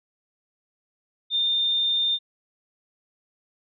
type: tone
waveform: sine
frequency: 3616 Hz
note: A7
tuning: 47 cents sharp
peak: -20 dBFS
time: 1.3-2.19 s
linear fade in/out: 50 ms
effects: none